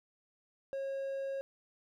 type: tone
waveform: triangle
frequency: 544 Hz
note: C#5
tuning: 33 cents flat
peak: -33 dBFS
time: 0.73-1.41 s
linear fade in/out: 0 ms
effects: none